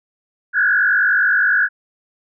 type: tone with frequency modulation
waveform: sine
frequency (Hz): 1568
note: G6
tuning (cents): 0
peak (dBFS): -12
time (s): 0.53-1.69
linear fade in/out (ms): 50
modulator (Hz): 49.7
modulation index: 2.5
effects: none